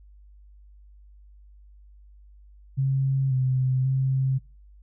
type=tone with pitch steps; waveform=sine; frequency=134.8 / 129.6 / 132.8 Hz; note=C#3 / C3 / C3; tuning=-48 / -16 / +26 cents; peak=-20 dBFS; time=2.77-4.39 s; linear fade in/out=20 ms; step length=540 ms; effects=noise-tail reverb RT60 0.3 s tail -24 dB re dry + added 50 Hz sine -48 dBFS peak until 4.82 s